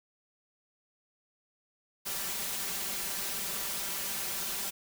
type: noise with comb filter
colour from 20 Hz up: white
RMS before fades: -35 dBFS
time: 2.05-4.71 s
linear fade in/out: 20 ms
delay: 5.1 ms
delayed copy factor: +0.8
effects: none